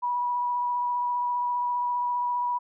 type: tone with vibrato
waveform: sine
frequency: 975 Hz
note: B5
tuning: 23 cents flat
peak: -24 dBFS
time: 0.02-2.59 s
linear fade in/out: 20 ms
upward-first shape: sine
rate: 15 Hz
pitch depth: 13 cents each way
effects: none